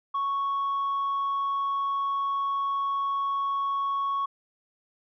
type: tone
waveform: sine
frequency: 1108.7 Hz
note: C#6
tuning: in tune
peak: -23 dBFS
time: 0.14-4.26 s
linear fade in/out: 10 ms
effects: tanh soft clip ceiling -23 dBFS